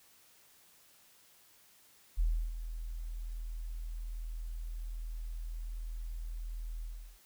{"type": "tone with ADSR envelope", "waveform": "sine", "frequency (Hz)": 40.62, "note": "E1", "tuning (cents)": -25, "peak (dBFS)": -25, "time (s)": [2.17, 7.19], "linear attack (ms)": 26, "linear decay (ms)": 320, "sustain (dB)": -12, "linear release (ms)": 370, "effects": ["white hiss -63 dBFS RMS until 7.25 s"]}